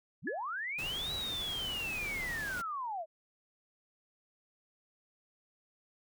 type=linear two-way sweep; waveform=sine; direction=up then down; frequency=90.4 to 3951 to 605 Hz; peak=-35 dBFS; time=0.22-3.06 s; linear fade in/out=50 ms; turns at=1.13 s
type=tone with exponential decay; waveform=sine; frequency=1704 Hz; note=G#6; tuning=44 cents sharp; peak=-32 dBFS; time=0.27-0.44 s; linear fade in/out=5 ms; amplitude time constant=35 ms
type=noise; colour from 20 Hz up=pink; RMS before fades=-44 dBFS; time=0.78-2.62 s; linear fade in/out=10 ms
effects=none